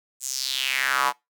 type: tone with high-pass filter sweep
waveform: square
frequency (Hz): 66.2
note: C2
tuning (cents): +21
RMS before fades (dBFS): -25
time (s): 0.2-1.13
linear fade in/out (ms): 50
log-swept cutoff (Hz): 7900 to 910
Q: 3.7
effects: noise-tail reverb RT60 0.2 s tail -23 dB re dry